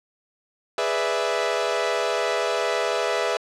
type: chord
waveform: sawtooth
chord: E dominant seventh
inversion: first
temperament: equal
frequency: 415.3 / 493.9 / 587.3 / 659.3 Hz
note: G#4 / B4 / D5 / E5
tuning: 0 / 0 / 0 / 0 cents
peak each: -24 / -23 / -26 / -22 dBFS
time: 0.78-3.37 s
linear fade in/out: 2 ms
effects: low-pass 6000 Hz 12 dB/octave